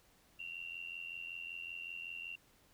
sine tone with amplitude modulation, 2754 Hz, F7, 25 cents flat, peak -39 dBFS, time 0.39-2.36 s, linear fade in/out 10 ms, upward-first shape sine, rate 85.3 Hz, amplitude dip 80%, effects pink hiss -68 dBFS RMS until 2.73 s

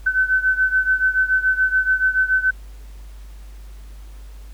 sine beating tone pair, 1519 / 1526 Hz, F#6 / G6, +45 / -47 cents, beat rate 7 Hz, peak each -17 / -20 dBFS, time 0.06-2.51 s, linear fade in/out 10 ms, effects added 50 Hz sine -35 dBFS peak until 4.53 s + pink hiss -52 dBFS RMS until 4.53 s

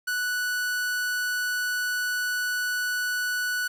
45% pulse tone, 1480 Hz, F#6, in tune, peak -25 dBFS, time 0.07-3.68 s, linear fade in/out 10 ms, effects 9-bit

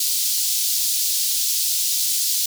pink high-pass noise, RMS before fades -21 dBFS, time 0-2.46 s, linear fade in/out 5 ms, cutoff 4100 Hz, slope 24 dB/octave, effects none

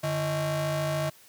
45% pulse ring-modulated tone, 242.1 Hz, B3, 34 cents flat, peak -23 dBFS, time 0.03-1.1 s, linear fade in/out 10 ms, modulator 390 Hz, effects white hiss -55 dBFS RMS until 1.28 s + high-pass 80 Hz 12 dB/octave

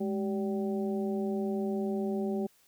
harmonic tone with a mistuned harmonic, 192.8 Hz, G3, 28 cents flat, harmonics 1 / 2 / 3 / 4, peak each -31 / -33 / -41 / -43 dBFS, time 0-2.47 s, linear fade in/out 10 ms, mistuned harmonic 1, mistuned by +130 cents, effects white hiss -65 dBFS RMS until 2.67 s

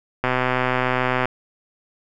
click train, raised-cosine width 0.5 ms, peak -5 dBFS, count 130, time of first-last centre 0.24-1.256 s, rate 127 Hz, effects none

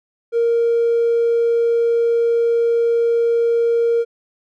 triangle tone, 466.2 Hz, A#4, in tune, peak -10 dBFS, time 0.32-4.05 s, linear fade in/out 50 ms, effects tanh soft clip ceiling -10 dBFS

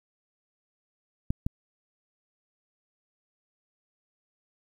clicks, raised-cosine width 5 ms, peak -14 / -15 dBFS, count 2, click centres 1.305 / 1.465 s, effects 9-bit

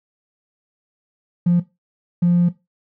triangle tone bursts at uneven times, 174.61 Hz, F3, in tune, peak -8 dBFS, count 2, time 1.46-1.6 / 2.22-2.49 s, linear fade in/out 10 ms, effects noise-tail reverb RT60 0.2 s tail -18 dB re dry + tanh soft clip ceiling -10 dBFS

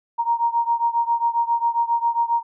sine beating tone pair, 932.3 / 939.7 Hz, A#5 / A#5, 0 / +14 cents, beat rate 7.4 Hz, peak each -20 / -22 dBFS, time 0.18-2.43 s, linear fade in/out 20 ms, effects none

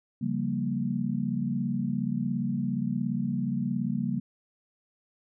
sine chord, G half-diminished seventh, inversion second, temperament equal, 138.59 / 174.61 / 196 / 233.1 Hz, Db3 / F3 / G3 / Bb3, 0 / 0 / 0 / 0 cents, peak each -33 / -35 / -31 / -30 dBFS, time 0.21-4.2 s, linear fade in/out 10 ms, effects none

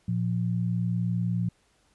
sine tone pair together, 115.46 / 175.4 Hz, A#2 / F3, -16 / +8 cents, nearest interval perfect fifth, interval 724 cents, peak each -27 dBFS, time 0.08-1.49 s, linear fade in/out 5 ms, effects pink hiss -66 dBFS RMS until 1.94 s + resampled to 24000 Hz

